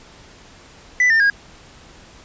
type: tone with pitch steps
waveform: triangle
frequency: 1989 / 1803 / 1634.3 Hz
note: B6 / A6 / G#6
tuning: +12 / +42 / -28 cents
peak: -10 dBFS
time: 1-1.3 s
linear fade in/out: 2 ms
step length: 100 ms
effects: pink hiss -45 dBFS RMS until 2.24 s + resampled to 16000 Hz